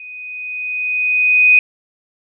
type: tone with level ramp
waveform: sine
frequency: 2494 Hz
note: D#7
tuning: 3 cents sharp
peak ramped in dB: -31 to -5 dBFS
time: 0-1.59 s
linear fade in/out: 2 ms
effects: none